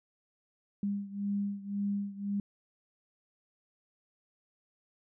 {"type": "beating tone pair", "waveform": "sine", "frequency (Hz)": [200.8, 202.7], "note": ["G3", "G#3"], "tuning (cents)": [42, -42], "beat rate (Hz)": 1.9, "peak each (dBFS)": [-33, -36], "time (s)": [0.83, 2.4], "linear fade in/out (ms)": 2, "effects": []}